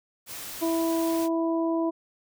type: noise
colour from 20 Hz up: white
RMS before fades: -38 dBFS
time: 0.26-1.29 s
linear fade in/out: 50 ms
type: harmonic tone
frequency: 329.6 Hz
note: E4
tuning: in tune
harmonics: 1 / 2 / 3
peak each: -24 / -30 / -34 dBFS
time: 0.61-1.91 s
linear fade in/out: 20 ms
effects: none